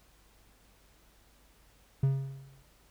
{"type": "tone with exponential decay", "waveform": "triangle", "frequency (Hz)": 135.6, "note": "C#3", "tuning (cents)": -38, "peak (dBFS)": -19, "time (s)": [2.03, 2.63], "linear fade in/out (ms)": 5, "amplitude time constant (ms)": 130, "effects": ["added 50 Hz sine -64 dBFS peak until 2.9 s", "pink hiss -64 dBFS RMS until 2.9 s"]}